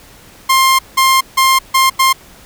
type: tone bursts at uneven times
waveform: sawtooth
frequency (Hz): 1058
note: C6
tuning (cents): +19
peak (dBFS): -4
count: 5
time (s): 0.49-0.79 / 0.97-1.21 / 1.37-1.59 / 1.74-1.9 / 1.99-2.13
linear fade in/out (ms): 10
effects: pink hiss -41 dBFS RMS until 2.45 s